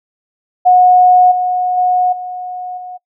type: tone with level steps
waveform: sine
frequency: 728 Hz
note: F#5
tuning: 28 cents flat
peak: -4 / -12 / -9 / -21 / -25 dBFS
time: 0.65-2.98 s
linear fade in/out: 20 ms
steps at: 1.31 / 1.77 / 2.12 / 2.77 s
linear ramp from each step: 10 ms
effects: noise-tail reverb RT60 0.1 s tail -23 dB re dry